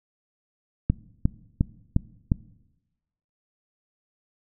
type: click train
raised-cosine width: 5 ms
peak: -7 dBFS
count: 5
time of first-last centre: 0.9-2.318 s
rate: 2.82 Hz
effects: noise-tail reverb RT60 1.0 s tail -21 dB re dry